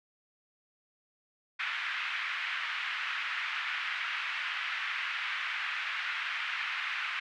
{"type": "band-pass noise", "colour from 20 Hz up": "white", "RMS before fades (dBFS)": -35, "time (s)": [1.59, 7.2], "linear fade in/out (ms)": 10, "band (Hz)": [1300, 2600], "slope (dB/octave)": 24, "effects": []}